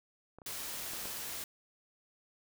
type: clicks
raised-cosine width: 1 ms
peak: -36 / -38 / -34 / -31 dBFS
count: 4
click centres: 0.386 / 0.418 / 0.935 / 1.056 s
type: noise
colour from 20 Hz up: white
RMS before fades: -41 dBFS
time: 0.46-1.44 s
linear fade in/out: 2 ms
effects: none